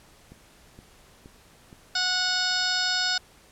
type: click train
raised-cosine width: 3 ms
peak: -33 dBFS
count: 4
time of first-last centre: 0.32-1.728 s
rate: 2.13 Hz
type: harmonic tone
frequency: 734 Hz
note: F#5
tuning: 14 cents flat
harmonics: 1 / 2 / 3 / 4 / 5 / 6 / 7 / 8 / 10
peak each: -35 / -28 / -40 / -36 / -31 / -30 / -28 / -40 / -39 dBFS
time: 1.95-3.18 s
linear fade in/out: 5 ms
effects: pink hiss -55 dBFS RMS until 3.51 s + low-pass 12000 Hz 12 dB/octave